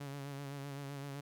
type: tone with vibrato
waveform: sawtooth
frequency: 140.3 Hz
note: C#3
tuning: 21 cents sharp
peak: -38 dBFS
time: 0-1.21 s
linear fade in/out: 10 ms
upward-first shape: sine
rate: 7.8 Hz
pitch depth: 40 cents each way
effects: none